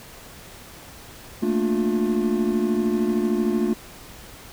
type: chord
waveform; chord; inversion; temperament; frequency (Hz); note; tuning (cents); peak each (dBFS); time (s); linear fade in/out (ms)
triangle; Bb major seventh; third; equal with one note detuned; 220 / 233.1 / 293.7 / 355.3; A3 / Bb3 / D4 / F4; 0 / 0 / 0 / +30; -21 / -25 / -26 / -22; 1.42-3.74; 10
effects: pink hiss -43 dBFS RMS until 4.52 s